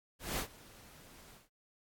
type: noise with ADSR envelope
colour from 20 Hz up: pink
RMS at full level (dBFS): -35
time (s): 0.19-1.49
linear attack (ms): 190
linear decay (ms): 89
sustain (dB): -22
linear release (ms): 150
effects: AAC 64 kbps